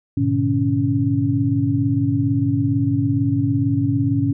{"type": "tone cluster", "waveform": "sine", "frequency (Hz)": [104.2, 121.9, 148.5, 279.1], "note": ["G#2", "B2", "D3", "C#4"], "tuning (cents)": [6, -22, 20, 12], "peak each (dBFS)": [-22, -21, -26, -19], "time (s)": [0.17, 4.33], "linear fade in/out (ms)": 5, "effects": []}